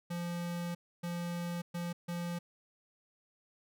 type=tone bursts at uneven times; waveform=square; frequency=173 Hz; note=F3; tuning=16 cents flat; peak=-36 dBFS; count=4; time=0.1-0.75 / 1.03-1.62 / 1.74-1.93 / 2.08-2.39 s; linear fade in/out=10 ms; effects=none